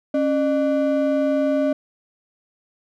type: ring-modulated tone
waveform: triangle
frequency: 440 Hz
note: A4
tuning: in tune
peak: -12 dBFS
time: 0.14-1.73 s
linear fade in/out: 5 ms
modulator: 166 Hz
effects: none